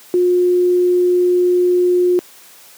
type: tone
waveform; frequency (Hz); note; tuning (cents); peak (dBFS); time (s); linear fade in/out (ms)
sine; 358; F4; +43; -10; 0.14-2.19; 0
effects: white hiss -43 dBFS RMS until 2.77 s + high-pass 200 Hz 12 dB/octave